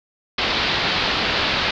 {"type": "low-pass noise", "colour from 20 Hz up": "white", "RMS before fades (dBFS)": -21, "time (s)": [0.38, 1.71], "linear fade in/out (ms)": 5, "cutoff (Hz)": 4500, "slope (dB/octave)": 48, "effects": []}